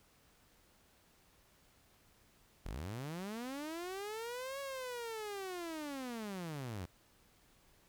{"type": "linear two-way sweep", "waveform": "sawtooth", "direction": "up then down", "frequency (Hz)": [35, 559, 82.6], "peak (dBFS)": -37, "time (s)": [2.65, 6.86], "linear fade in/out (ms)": 10, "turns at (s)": 4.6, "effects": ["pink hiss -68 dBFS RMS until 7.88 s"]}